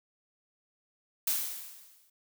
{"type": "noise with exponential decay", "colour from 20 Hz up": "blue", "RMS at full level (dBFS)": -27, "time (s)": [1.27, 2.1], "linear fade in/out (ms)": 5, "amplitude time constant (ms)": 180, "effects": []}